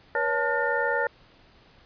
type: tone cluster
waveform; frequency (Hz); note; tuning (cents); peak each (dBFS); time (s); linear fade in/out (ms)
sine; 480.2 / 561 / 884 / 1428 / 1812; B4 / C#5 / A5 / F6 / A#6; -49 / +21 / +8 / +38 / -50; -29; 0.15-1.07; 2
effects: pink hiss -56 dBFS RMS until 1.85 s + resampled to 11025 Hz